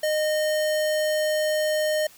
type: tone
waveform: square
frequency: 614 Hz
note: D#5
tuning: 23 cents flat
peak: -22 dBFS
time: 0.03-2.07 s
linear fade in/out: 5 ms
effects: white hiss -51 dBFS RMS until 2.17 s